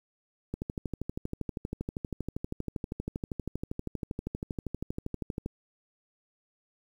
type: click train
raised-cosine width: 3 ms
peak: -20 dBFS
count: 63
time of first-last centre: 0.54-5.461 s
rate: 12.6 Hz
effects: 9-bit